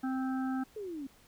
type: harmonic tone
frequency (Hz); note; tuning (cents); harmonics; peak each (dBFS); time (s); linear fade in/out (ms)
261.6; C4; 0; 1 / 3 / 5 / 6; -31 / -41 / -45 / -47; 0.03-0.64; 10
type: exponential sweep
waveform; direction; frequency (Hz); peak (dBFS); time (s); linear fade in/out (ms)
sine; down; 444.2 to 261.6; -37; 0.76-1.07; 5
effects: pink hiss -62 dBFS RMS until 1.27 s